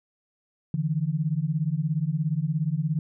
sine beating tone pair, 146.83 / 163.83 Hz, D3 / E3, 0 / -10 cents, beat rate 17 Hz, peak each -26 / -26 dBFS, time 0.74-2.99 s, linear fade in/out 2 ms, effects none

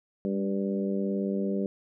harmonic tone with a mistuned harmonic, 98 Hz, G2, in tune, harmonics 2 / 3 / 4 / 5 / 6, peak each -28 / -36 / -33 / -36 / -39 dBFS, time 0.25-1.66 s, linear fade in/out 0 ms, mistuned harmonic 2, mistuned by +25 cents, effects none

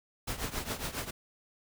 pink noise with tremolo, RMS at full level -33 dBFS, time 0.27-1.11 s, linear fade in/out 10 ms, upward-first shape triangle, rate 7.3 Hz, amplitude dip 85%, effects none

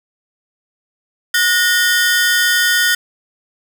sawtooth ring-modulated tone, 1652 Hz, G#6, 10 cents flat, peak -5 dBFS, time 1.34-2.95 s, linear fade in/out 5 ms, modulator 199 Hz, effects none

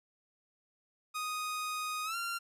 sawtooth tone with pitch glide, 1244.5 to 1380.9 Hz, D#6 to F6, 0 to -20 cents, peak -31 dBFS, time 1.14-2.39 s, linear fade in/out 20 ms, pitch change +180 cents, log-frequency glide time 2.04-2.16 s, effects resampled to 32000 Hz

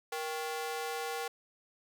sawtooth ring-modulated tone, 628 Hz, D#5, 16 cents sharp, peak -28 dBFS, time 0.12-1.28 s, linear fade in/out 5 ms, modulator 158 Hz, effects none

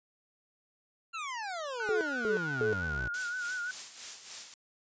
25% pulse exponential sweep, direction down, 1396.9 to 56 Hz, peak -32 dBFS, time 1.13-3.09 s, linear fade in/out 20 ms
sine tone with vibrato, 1460 Hz, F#6, 24 cents flat, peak -33 dBFS, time 1.8-3.71 s, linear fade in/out 2 ms, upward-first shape sine, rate 5.9 Hz, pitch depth 60 cents each way
sine tone bursts, 431.1 Hz, A4, 35 cents flat, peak -27 dBFS, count 3, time 1.89-2.73 s, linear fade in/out 0 ms, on 120 ms, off 240 ms
blue noise with tremolo, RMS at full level -36 dBFS, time 3.14-4.54 s, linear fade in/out 2 ms, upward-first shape sine, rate 3.5 Hz, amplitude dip 60%
effects resampled to 16000 Hz

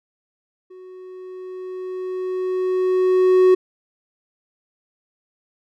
triangle tone with level ramp, 370 Hz, F#4, in tune, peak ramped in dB -37 to -7 dBFS, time 0.7-3.55 s, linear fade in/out 10 ms, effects none

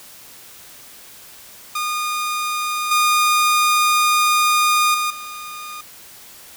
sawtooth tone with level steps, 1222 Hz, D#6, 32 cents flat, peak -17 / -10 / -15 / -27 dBFS, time 1.75-5.81 s, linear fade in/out 5 ms, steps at 2.91 / 4.94 / 5.1 s, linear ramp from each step 5 ms, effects white hiss -42 dBFS RMS until 6.56 s

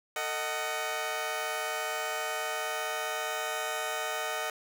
15% pulse chord, D# diminished, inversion second, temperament just, 448 / 622.3 / 746.7 Hz, A4 / D#5 / F#5, +31 / 0 / +16 cents, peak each -32 / -28 / -29 dBFS, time 0.16-4.5 s, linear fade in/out 2 ms, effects none

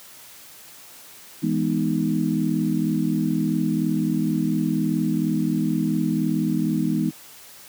sine chord, E major seventh, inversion none, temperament equal, 164.81 / 207.7 / 246.9 / 311.1 Hz, E3 / G#3 / B3 / D#4, 0 / 0 / 0 / 0 cents, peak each -25 dBFS, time 1.42-7.11 s, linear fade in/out 20 ms, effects white hiss -45 dBFS RMS until 7.68 s + high-pass 80 Hz 12 dB/octave

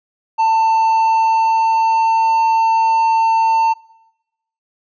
triangle tone with pitch glide, 893 to 899.2 Hz, A5 to A5, +25 to +37 cents, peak -9 dBFS, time 0.38-3.74 s, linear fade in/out 20 ms, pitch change +12 cents, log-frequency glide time 0.78-2.26 s, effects noise-tail reverb RT60 0.9 s tail -22 dB re dry + resampled to 16000 Hz

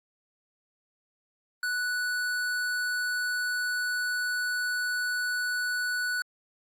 sine tone with tanh clipping, 1480 Hz, F#6, in tune, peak -29 dBFS, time 1.63-6.22 s, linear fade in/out 2 ms, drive 18 dB, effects AAC 64 kbps

